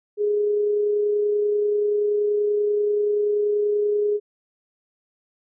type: tone with amplitude modulation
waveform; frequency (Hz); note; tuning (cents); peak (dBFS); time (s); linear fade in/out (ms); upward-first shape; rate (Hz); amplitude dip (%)
sine; 415.3; G#4; 0; -17; 0.17-4.2; 50; sine; 30.4; 25
effects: none